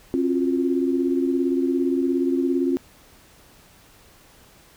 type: tone cluster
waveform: sine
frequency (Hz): 268.9 / 347.2 / 364.5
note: C4 / F4 / F#4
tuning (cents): +47 / -10 / -26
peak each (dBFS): -21 / -23 / -29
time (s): 0.14-2.77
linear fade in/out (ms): 0
effects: pink hiss -52 dBFS RMS until 4.76 s